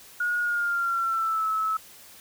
sine tone with pitch glide, 1442 to 1299.6 Hz, F#6 to E6, -45 to -25 cents, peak -23 dBFS, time 0.2-1.77 s, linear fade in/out 5 ms, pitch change -180 cents, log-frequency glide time 0.41-1.48 s, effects white hiss -49 dBFS RMS until 2.2 s

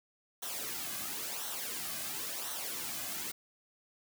white noise with flanger, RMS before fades -39 dBFS, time 0.42-3.32 s, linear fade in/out 10 ms, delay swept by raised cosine 0.41 to 2.21 ms, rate 0.96 Hz, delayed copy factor -0.65, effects none

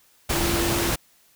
sine tone in noise, 341 Hz, F4, 41 cents flat, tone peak -26 dBFS, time 0.34-0.91 s, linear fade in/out 10 ms, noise pink, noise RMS -24 dBFS, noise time 0.29-0.96 s, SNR -5 dB, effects white hiss -59 dBFS RMS until 1.35 s

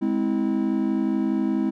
triangle chord, Ab augmented, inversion none, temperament just, 207.7 / 259.6 / 324.5 Hz, Ab3 / C4 / E4, 0 / -13 / -27 cents, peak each -23 dBFS, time 0.01-1.71 s, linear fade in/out 20 ms, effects none

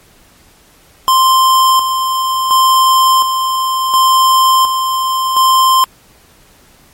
square tone with tremolo, 1046.5 Hz, C6, in tune, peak -7 dBFS, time 1.08-5.84 s, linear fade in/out 0 ms, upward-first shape square, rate 0.7 Hz, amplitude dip 50%, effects pink hiss -46 dBFS RMS until 6.93 s + MP3 64 kbps

